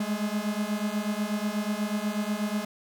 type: beating tone pair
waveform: 45% pulse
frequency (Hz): 205.8 / 214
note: G#3 / A3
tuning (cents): -16 / -48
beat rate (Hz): 8.2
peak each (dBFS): -30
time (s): 0-2.65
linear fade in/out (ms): 5
effects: none